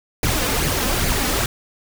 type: noise with flanger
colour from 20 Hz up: pink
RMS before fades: -20 dBFS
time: 0.23-1.46 s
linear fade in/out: 2 ms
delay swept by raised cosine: 0.43 to 4.03 ms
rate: 2.4 Hz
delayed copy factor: +0.55
effects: none